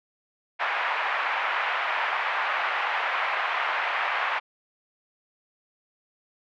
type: band-pass noise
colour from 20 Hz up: pink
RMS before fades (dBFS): -27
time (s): 0.59-4.4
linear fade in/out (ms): 20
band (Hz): 780 to 2500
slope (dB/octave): 24
effects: none